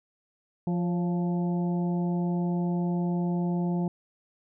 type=harmonic tone with a mistuned harmonic; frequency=174.61 Hz; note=F3; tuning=in tune; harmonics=1 / 2 / 3 / 4 / 5; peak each=-25 / -34 / -43 / -40 / -42 dBFS; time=0.67-3.88 s; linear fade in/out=2 ms; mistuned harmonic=3; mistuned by=+65 cents; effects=none